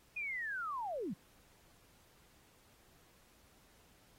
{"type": "linear sweep", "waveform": "sine", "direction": "down", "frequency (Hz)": [2489, 149.3], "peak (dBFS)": -37, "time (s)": [0.16, 1.14], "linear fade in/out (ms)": 10, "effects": ["pink hiss -67 dBFS RMS until 4.18 s", "AAC 48 kbps"]}